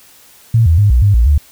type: tone with pitch steps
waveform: sine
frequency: 114.3 / 81.8 / 103.1 / 61 / 101.3 / 58 / 72.7 Hz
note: A#2 / E2 / G#2 / B1 / G#2 / A#1 / D2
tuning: -34 / -13 / -12 / -21 / -43 / -8 / -17 cents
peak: -6 dBFS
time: 0.54-1.38 s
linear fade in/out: 5 ms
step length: 120 ms
effects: white hiss -44 dBFS RMS until 1.51 s